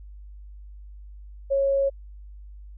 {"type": "tone", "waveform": "sine", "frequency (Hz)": 550, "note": "C#5", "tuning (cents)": -14, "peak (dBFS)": -19, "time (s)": [1.5, 1.9], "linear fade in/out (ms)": 20, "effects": ["added 50 Hz sine -40 dBFS peak until 2.77 s"]}